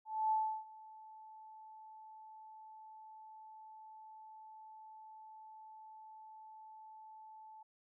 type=tone with ADSR envelope; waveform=sine; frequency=872 Hz; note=A5; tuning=16 cents flat; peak=-29 dBFS; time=0.05-7.63 s; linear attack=260 ms; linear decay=330 ms; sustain=-23 dB; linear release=6 ms; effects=none